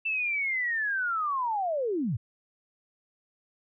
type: linear sweep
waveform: sine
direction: down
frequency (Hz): 2674 to 92.5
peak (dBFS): -26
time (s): 0.05-2.17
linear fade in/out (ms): 10
effects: none